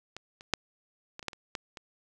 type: clicks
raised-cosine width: 0.2 ms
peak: -23 / -30 / -7 / -23 / -27 / -14 / -29 / -16 / -25 dBFS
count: 9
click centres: 0.166 / 0.409 / 0.537 / 1.194 / 1.228 / 1.283 / 1.332 / 1.552 / 1.772 s
effects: none